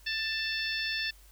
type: harmonic tone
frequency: 885 Hz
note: A5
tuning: 10 cents sharp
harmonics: 2 / 3 / 4 / 5 / 6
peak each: -34 / -36 / -37 / -38 / -39 dBFS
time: 0.06-1.11 s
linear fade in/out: 10 ms
effects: added 50 Hz sine -54 dBFS peak until 1.31 s + white hiss -60 dBFS RMS until 1.31 s